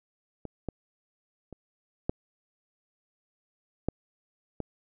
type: clicks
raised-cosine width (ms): 2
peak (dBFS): -24 / -19 / -29 / -13 / -13 / -19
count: 6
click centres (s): 0.453 / 0.687 / 1.527 / 2.095 / 3.886 / 4.603
effects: none